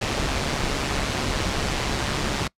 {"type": "noise with amplitude modulation", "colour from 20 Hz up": "pink", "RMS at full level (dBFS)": -22, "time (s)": [0.01, 2.48], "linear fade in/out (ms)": 10, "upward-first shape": "sine", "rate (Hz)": 138, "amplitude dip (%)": 55, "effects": ["noise-tail reverb RT60 0.1 s tail -24 dB re dry", "low-pass 6000 Hz 12 dB/octave"]}